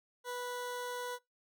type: tone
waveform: 20% pulse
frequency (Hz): 491.8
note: B4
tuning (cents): -7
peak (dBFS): -33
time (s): 0.24-1.19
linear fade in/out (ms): 50
effects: noise-tail reverb RT60 0.2 s tail -23 dB re dry